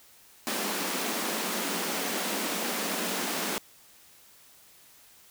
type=high-pass noise; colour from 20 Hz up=pink; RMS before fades=-31 dBFS; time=0.47-3.58 s; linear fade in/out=0 ms; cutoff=180 Hz; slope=96 dB/octave; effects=white hiss -56 dBFS RMS until 5.3 s